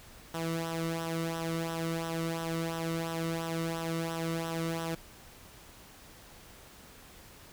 sawtooth tone with flanger, 164.81 Hz, E3, in tune, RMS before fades -34 dBFS, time 0.34-4.95 s, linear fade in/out 5 ms, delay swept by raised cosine 0.43 to 1.23 ms, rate 2.9 Hz, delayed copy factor -0.65, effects pink hiss -53 dBFS RMS until 7.52 s

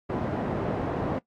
pink band-pass noise, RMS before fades -29 dBFS, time 0.09-1.19 s, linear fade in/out 10 ms, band 120 to 780 Hz, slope 12 dB/octave, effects noise-tail reverb RT60 0.1 s tail -18 dB re dry + AAC 64 kbps

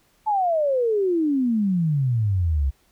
sine exponential sweep, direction down, 880 to 65 Hz, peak -18 dBFS, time 0.26-2.71 s, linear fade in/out 20 ms, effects pink hiss -62 dBFS RMS until 2.91 s

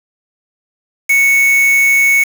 triangle tone with quantisation, 2217 Hz, C#7, in tune, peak -6 dBFS, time 1.09-2.24 s, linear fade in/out 10 ms, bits 3, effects none

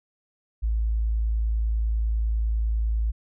sine tone, 55 Hz, A1, in tune, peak -21 dBFS, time 0.62-3.12 s, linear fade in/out 20 ms, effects none

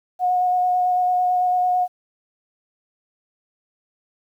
sine tone with vibrato, 726 Hz, F#5, 33 cents flat, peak -16 dBFS, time 0.19-1.88 s, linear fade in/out 50 ms, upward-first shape square, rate 9 Hz, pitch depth 9 cents each way, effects 9-bit

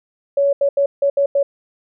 sine tone bursts at uneven times, 562 Hz, C#5, 24 cents sharp, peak -12 dBFS, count 6, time 0.37-0.53 / 0.61-0.69 / 0.77-0.86 / 1.02-1.1 / 1.17-1.26 / 1.35-1.43 s, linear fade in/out 5 ms, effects none

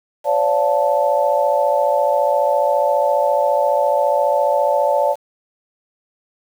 sine chord, D minor seventh, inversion third, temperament equal with one note detuned, 523.3 / 577.9 / 698.5 / 880 Hz, C5 / D5 / F5 / A5, 0 / -28 / 0 / 0 cents, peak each -22 / -16 / -22 / -19 dBFS, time 0.24-5.16 s, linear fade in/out 50 ms, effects 7-bit

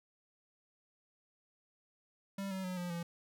square tone with pitch steps, 196.5 / 189.7 / 183.13 / 176.79 / 170.67 Hz, G3 / F#3 / F#3 / F3 / F3, +4 / +43 / -18 / +21 / -40 cents, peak -38 dBFS, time 2.38-3.03 s, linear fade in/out 5 ms, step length 130 ms, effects none

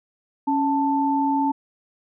sine tone pair together, 277.2 / 882.6 Hz, C#4 / A5, 0 / +5 cents, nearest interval octave + minor sixth, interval 2005 cents, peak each -21 dBFS, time 0.47-1.52 s, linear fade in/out 10 ms, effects none

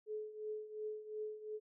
sine tone with tremolo, 428.3 Hz, A4, 47 cents flat, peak -38 dBFS, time 0.06-1.6 s, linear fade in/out 50 ms, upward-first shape triangle, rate 2.8 Hz, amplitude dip 80%, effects none

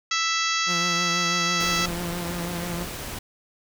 harmonic tone, 660 Hz, E5, 2 cents sharp, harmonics 2 / 3 / 4 / 5 / 6 / 7 / 8 / 9 / 10, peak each -27 / -29 / -30 / -31 / -32 / -32 / -33 / -34 / -34 dBFS, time 0.11-1.86 s, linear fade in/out 5 ms
sawtooth tone with vibrato, 173.6 Hz, F3, 10 cents flat, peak -25 dBFS, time 0.66-2.87 s, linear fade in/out 50 ms, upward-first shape triangle, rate 6.1 Hz, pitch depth 44 cents each way
pink noise, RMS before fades -34 dBFS, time 1.6-3.19 s, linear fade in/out 5 ms
effects none

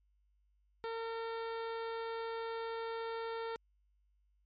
harmonic tone, 455.5 Hz, A#4, 40 cents flat, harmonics 1 / 2 / 3 / 4 / 5 / 6 / 7 / 8 / 9 / 10, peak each -39 / -44 / -47 / -52 / -56 / -61 / -59 / -57 / -63 / -61 dBFS, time 0.84-3.56 s, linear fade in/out 0 ms, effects added 50 Hz sine -70 dBFS peak until 4.45 s + MP3 32 kbps

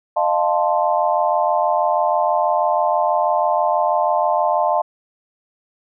sine chord, F dominant seventh, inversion third, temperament equal with one note detuned, 612.3 / 698.5 / 880 / 1046.5 Hz, Eb5 / F5 / A5 / C6, -28 / 0 / 0 / 0 cents, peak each -20 / -19 / -20 / -23 dBFS, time 0.16-4.82 s, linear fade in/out 10 ms, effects none

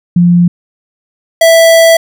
sine / square tone pair in turn, 174.61 / 659.2 Hz, F3 / E5, 0 / 0 cents, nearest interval octave + major seventh, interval 2300 cents, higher second, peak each -3 dBFS, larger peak neither, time 0.16-0.48 / 1.41-1.97 s, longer second, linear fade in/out 5 ms, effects none

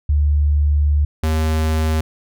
sine / square tone pair in turn, 73.42 / 78.77 Hz, D2 / D#2, 0 / +22 cents, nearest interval minor second, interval 122 cents, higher second, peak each -12 / -16 dBFS, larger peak first, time 0.09-1.05 / 1.23-2.01 s, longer first, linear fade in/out 5 ms, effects none

